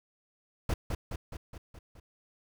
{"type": "noise with echo", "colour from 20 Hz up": "brown", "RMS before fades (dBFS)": -28, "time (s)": [0.69, 0.74], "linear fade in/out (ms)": 5, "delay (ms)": 210, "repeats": 6, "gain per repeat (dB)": -4, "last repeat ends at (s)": 2, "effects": []}